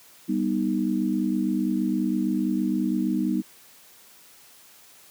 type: chord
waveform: sine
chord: G augmented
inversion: none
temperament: equal with one note detuned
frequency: 196 / 244.8 / 311.1 Hz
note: G3 / B3 / D#4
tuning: 0 / -15 / 0 cents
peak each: -26 dBFS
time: 0.28-3.42 s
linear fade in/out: 20 ms
effects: white hiss -52 dBFS RMS until 5.1 s + high-pass 100 Hz 12 dB/octave

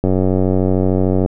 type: click train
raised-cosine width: 2 ms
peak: -3 dBFS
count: 115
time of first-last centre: 0.04-1.261 s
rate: 93.4 Hz
effects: none

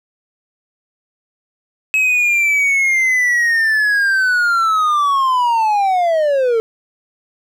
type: linear sweep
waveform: triangle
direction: down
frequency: 2571 to 440 Hz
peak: -10 dBFS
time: 1.94-6.6 s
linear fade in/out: 0 ms
effects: none

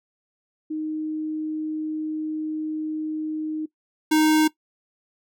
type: tone pair in turn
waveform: sine / square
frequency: 310.5 / 310.5 Hz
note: D#4 / D#4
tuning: -3 / -3 cents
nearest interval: unison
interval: 0 cents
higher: neither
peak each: -25 / -16 dBFS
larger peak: second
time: 0.7-3.66 / 4.11-4.48 s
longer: first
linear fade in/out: 10 ms
effects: noise-tail reverb RT60 0.1 s tail -19 dB re dry

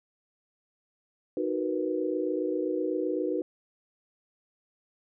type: chord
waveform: sine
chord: B major seventh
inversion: first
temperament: equal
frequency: 311.1 / 370 / 466.2 / 493.9 Hz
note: D#4 / F#4 / A#4 / B4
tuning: 0 / 0 / 0 / 0 cents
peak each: -31 / -31 / -37 / -32 dBFS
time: 1.37-3.42 s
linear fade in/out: 2 ms
effects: none

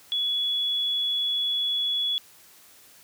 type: tone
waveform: sine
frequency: 3388 Hz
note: G#7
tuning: 34 cents sharp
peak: -23 dBFS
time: 0.12-2.18 s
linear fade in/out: 0 ms
effects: white hiss -53 dBFS RMS until 3.03 s + high-pass 60 Hz 12 dB/octave

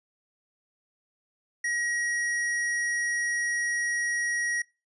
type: tone with hard clipping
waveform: sine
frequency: 1900 Hz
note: A#6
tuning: 33 cents sharp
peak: -28 dBFS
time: 1.64-4.62 s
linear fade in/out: 5 ms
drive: 14 dB
effects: noise-tail reverb RT60 0.3 s tail -24 dB re dry + resampled to 24000 Hz

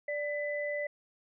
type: tone pair together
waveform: sine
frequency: 587.3 / 2001 Hz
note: D5 / B6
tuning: 0 / +22 cents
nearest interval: octave + major sixth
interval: 2122 cents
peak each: -33 / -36 dBFS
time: 0.08-0.87 s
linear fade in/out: 5 ms
effects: none

